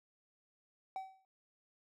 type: tone with exponential decay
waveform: triangle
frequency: 764 Hz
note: G5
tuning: 45 cents flat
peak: -34 dBFS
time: 0.96-1.25 s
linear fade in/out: 1 ms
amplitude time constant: 63 ms
effects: none